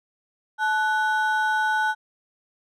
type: ring-modulated tone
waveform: triangle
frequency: 1174.7 Hz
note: D6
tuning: in tune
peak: -15 dBFS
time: 0.58-1.95 s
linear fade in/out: 50 ms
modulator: 310 Hz
effects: none